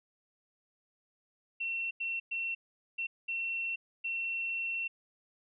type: tone bursts at uneven times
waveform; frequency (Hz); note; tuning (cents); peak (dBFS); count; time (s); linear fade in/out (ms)
sine; 2712; E7; +49; -32; 6; 1.6-1.91 / 2-2.2 / 2.31-2.55 / 2.98-3.07 / 3.28-3.76 / 4.04-4.88; 10
effects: none